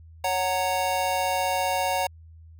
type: chord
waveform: square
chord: F# major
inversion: second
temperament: just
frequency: 555 / 740 / 925 Hz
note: C#5 / F#5 / A#5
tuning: +2 / 0 / -14 cents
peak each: -30 / -27 / -29 dBFS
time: 0.24-2.07 s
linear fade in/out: 5 ms
effects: added 81 Hz sine -45 dBFS peak until 2.59 s